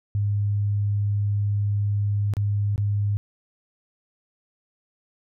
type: tone with dropouts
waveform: sine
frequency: 102.3 Hz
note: G#2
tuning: 26 cents flat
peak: -20 dBFS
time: 0.15-3.17 s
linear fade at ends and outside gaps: 0 ms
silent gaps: 2.337-2.368 / 2.76-2.779 s
effects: none